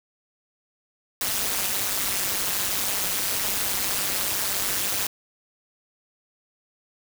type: noise with amplitude modulation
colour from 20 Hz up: white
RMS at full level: -22 dBFS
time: 1.21-5.07 s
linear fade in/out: 2 ms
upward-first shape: sine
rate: 199 Hz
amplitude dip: 90%
effects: none